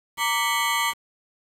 20% pulse ring-modulated tone, 1046.5 Hz, C6, in tune, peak -13 dBFS, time 0.17-0.94 s, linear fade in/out 50 ms, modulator 120 Hz, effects resampled to 32000 Hz + 7-bit

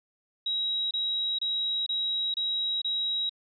sine tone bursts, 3840 Hz, B7, 49 cents flat, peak -26 dBFS, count 6, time 0.46-3.295 s, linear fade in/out 5 ms, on 450 ms, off 27 ms, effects none

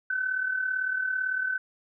sine tone with amplitude modulation, 1519 Hz, F#6, 45 cents sharp, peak -23 dBFS, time 0.1-1.58 s, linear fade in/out 5 ms, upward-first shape sine, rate 37.9 Hz, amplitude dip 60%, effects none

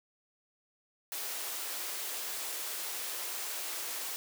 white high-pass noise, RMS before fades -38 dBFS, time 1.12-4.16 s, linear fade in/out 0 ms, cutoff 340 Hz, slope 24 dB/octave, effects none

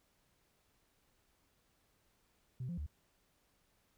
sine tone with pitch steps, 126.7 / 173.2 / 73.9 Hz, B2 / F3 / D2, +45 / -14 / +11 cents, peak -37 dBFS, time 2.6-2.864 s, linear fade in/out 5 ms, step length 88 ms, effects tanh soft clip ceiling -35 dBFS + pink hiss -75 dBFS RMS until 3.97 s

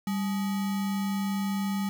sine tone with sample-and-hold, 197.2 Hz, G3, 11 cents sharp, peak -26 dBFS, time 0.07-1.89 s, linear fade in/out 2 ms, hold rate 1050 Hz, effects none

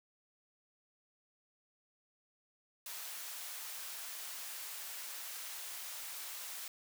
white high-pass noise, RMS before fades -45 dBFS, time 2.86-6.68 s, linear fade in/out 2 ms, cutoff 740 Hz, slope 12 dB/octave, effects none

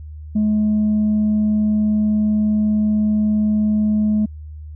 sine tone, 212.6 Hz, G#3, 41 cents sharp, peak -12 dBFS, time 0.35-4.26 s, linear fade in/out 10 ms, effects tanh soft clip ceiling -12 dBFS + added 76 Hz sine -31 dBFS peak until 4.75 s

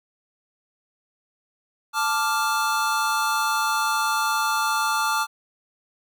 square chord, D minor, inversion second, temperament equal, 880 / 1174.7 / 1396.9 Hz, A5 / D6 / F6, 0 / 0 / 0 cents, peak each -26 dBFS, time 1.93-5.27 s, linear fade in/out 50 ms, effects none

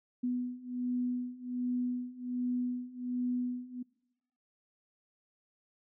sine beating tone pair, 246.9 / 248.2 Hz, B3 / B3, 0 / +9 cents, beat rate 1.3 Hz, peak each -36 / -34 dBFS, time 0.23-3.83 s, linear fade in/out 10 ms, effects noise-tail reverb RT60 1.0 s tail -25 dB re dry

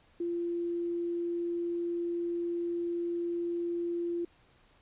sine tone, 343.9 Hz, F4, 27 cents flat, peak -30 dBFS, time 0.2-4.25 s, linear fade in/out 5 ms, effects pink hiss -64 dBFS RMS until 4.81 s + resampled to 8000 Hz

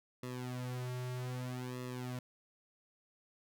sawtooth tone with flanger, 125.6 Hz, B2, 30 cents sharp, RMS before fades -41 dBFS, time 0.23-2.19 s, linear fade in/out 2 ms, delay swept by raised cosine 1.3 to 4.1 ms, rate 0.63 Hz, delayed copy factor -0.95, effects none

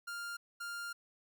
45% pulse tone bursts at uneven times, 1400 Hz, F6, 4 cents sharp, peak -40 dBFS, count 2, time 0.07-0.37 / 0.6-0.93 s, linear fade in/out 10 ms, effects none

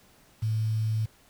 sine tone with quantisation, 110 Hz, A2, in tune, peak -24 dBFS, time 0.42-1.06 s, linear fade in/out 10 ms, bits 8, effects pink hiss -59 dBFS RMS until 1.29 s

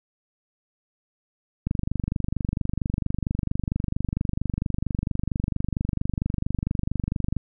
click train, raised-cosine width 5 ms, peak -12 dBFS, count 140, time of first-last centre 1.67-7.367 s, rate 24.4 Hz, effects none

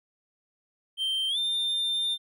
triangle tone with pitch glide, 3136 to 3602 Hz, G7 to A7, 0 to +40 cents, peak -24 dBFS, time 0.97-2.18 s, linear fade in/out 50 ms, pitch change +240 cents, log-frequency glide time 1.29-1.38 s, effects none

